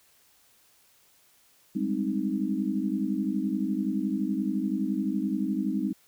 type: chord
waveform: sine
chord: Ab major seventh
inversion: third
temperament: equal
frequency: 196 / 207.7 / 261.6 / 311.1 Hz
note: G3 / Ab3 / C4 / Eb4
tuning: 0 / 0 / 0 / 0 cents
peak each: -31 dBFS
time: 1.75-5.93 s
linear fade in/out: 10 ms
effects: white hiss -62 dBFS RMS until 6.07 s